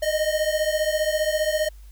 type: beating tone pair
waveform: square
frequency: 610 / 625 Hz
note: D#5 / D#5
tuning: -34 / +8 cents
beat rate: 15 Hz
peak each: -24 / -25 dBFS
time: 0.02-1.69 s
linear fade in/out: 10 ms
effects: added 50 Hz sine -41 dBFS peak until 1.91 s + white hiss -59 dBFS RMS until 1.91 s